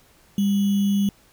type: tone with sample-and-hold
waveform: sine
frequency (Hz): 200.2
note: G3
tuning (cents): +37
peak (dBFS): -17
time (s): 0.38-1.09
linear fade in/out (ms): 2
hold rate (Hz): 3150
effects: pink hiss -56 dBFS RMS until 1.32 s